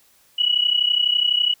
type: tone pair together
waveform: sine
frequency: 2915 / 2947 Hz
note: F#7 / F#7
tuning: -26 / -8 cents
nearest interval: unison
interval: 18 cents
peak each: -19 dBFS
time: 0.38-1.54 s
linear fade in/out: 10 ms
effects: white hiss -57 dBFS RMS until 1.6 s